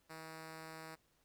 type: tone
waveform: 5% pulse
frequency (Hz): 160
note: D#3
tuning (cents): +49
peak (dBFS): -37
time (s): 0.09-0.96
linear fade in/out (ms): 20
effects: pink hiss -75 dBFS RMS until 1.24 s